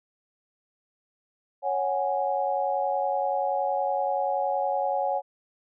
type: chord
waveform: sine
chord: C# suspended fourth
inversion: none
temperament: equal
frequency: 554.4 / 740 / 830.6 Hz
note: C#5 / F#5 / G#5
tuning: 0 / 0 / 0 cents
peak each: -28 dBFS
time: 1.62-5.22 s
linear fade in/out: 50 ms
effects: none